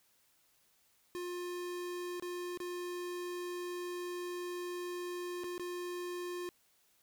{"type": "tone with dropouts", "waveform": "square", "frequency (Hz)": 354.6, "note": "F4", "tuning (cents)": 26, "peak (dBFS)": -39, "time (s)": [1.15, 6.49], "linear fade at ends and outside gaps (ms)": 0, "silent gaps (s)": [[2.198, 2.224], [2.574, 2.602], [5.436, 5.442], [5.58, 5.596]], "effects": ["white hiss -71 dBFS RMS until 7.02 s"]}